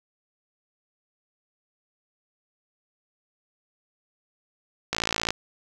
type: click train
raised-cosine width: 0.2 ms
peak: -7 dBFS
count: 22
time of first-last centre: 4.93-5.306 s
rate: 55.9 Hz
effects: none